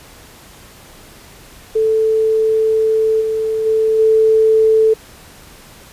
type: tone with level steps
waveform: sine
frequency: 440 Hz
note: A4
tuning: in tune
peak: -11 / -15 / -11 / -8 dBFS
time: 1.75-4.94 s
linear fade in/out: 10 ms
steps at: 3.2 / 3.65 / 3.98 s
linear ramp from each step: 20 ms
effects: pink hiss -41 dBFS RMS until 5.92 s + resampled to 32000 Hz